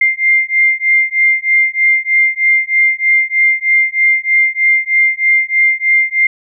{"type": "beating tone pair", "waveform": "sine", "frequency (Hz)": [2100, 2103.2], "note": ["C7", "C7"], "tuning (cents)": [6, 8], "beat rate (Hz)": 3.2, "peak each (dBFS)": -12, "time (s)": [0.01, 6.27], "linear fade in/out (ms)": 5, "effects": []}